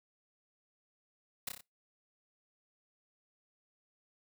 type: noise with echo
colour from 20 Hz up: white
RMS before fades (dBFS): -37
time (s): 1.47-1.49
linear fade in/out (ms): 5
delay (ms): 30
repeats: 4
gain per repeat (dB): -4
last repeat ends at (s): 1.61
effects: noise-tail reverb RT60 0.2 s tail -23 dB re dry